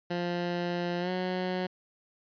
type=tone with pitch glide; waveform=15% pulse; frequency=174.9 to 183.28 Hz; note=F3 to F#3; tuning=+3 to -16 cents; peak=-23 dBFS; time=0.1-1.67 s; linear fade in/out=10 ms; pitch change=+81 cents; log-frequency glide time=1-1.1 s; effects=resampled to 11025 Hz